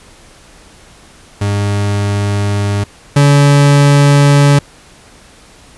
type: tone pair in turn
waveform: 40% pulse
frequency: 101.6 / 142.94 Hz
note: G#2 / D3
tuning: -38 / -47 cents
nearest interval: tritone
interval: 591 cents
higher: second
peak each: -11 / -4 dBFS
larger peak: second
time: 1.41-2.84 / 3.16-4.59 s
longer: neither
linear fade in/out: 5 ms
effects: pink hiss -41 dBFS RMS until 5.77 s + resampled to 24000 Hz